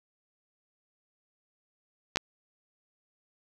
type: clicks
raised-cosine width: 0.2 ms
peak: -9 / -9 dBFS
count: 2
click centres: 2.159 / 2.171 s
effects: none